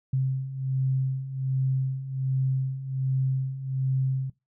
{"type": "beating tone pair", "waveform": "sine", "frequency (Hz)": [131.4, 132.7], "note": ["C3", "C3"], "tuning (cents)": [8, 25], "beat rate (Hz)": 1.3, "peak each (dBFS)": [-30, -25], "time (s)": [0.13, 4.3], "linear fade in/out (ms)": 5, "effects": ["noise-tail reverb RT60 0.2 s tail -21 dB re dry"]}